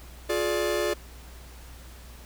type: chord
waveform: 45% pulse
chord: D diminished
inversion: first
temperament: just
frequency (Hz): 352.4 / 422.9 / 587.3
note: F4 / Ab4 / D5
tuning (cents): +16 / +31 / 0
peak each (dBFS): -29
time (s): 0.29-0.94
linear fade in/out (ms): 10
effects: added 60 Hz sine -44 dBFS peak until 2.25 s + pink hiss -50 dBFS RMS until 2.25 s